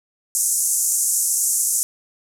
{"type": "band-pass noise", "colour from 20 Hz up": "pink", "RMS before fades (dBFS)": -20, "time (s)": [0.35, 1.83], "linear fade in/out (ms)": 0, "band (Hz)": [6400, 12000], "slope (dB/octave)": 48, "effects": []}